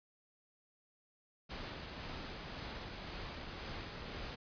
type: noise with tremolo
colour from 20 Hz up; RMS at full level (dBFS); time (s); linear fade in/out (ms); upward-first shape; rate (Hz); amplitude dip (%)
pink; -44; 1.49-4.36; 20; sine; 1.9; 25
effects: resampled to 11025 Hz